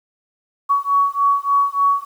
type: beating tone pair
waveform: sine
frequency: 1123 / 1126.4 Hz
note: C#6 / C#6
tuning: +22 / +27 cents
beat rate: 3.4 Hz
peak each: -17 dBFS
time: 0.69-2.05 s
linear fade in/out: 20 ms
effects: 8-bit